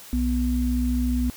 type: tone pair together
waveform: sine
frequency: 61.74 / 247 Hz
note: B1 / B3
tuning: 0 / 0 cents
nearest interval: 2 octaves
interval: 2400 cents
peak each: -23 dBFS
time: 0.13-1.3 s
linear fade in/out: 0 ms
effects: white hiss -44 dBFS RMS until 1.36 s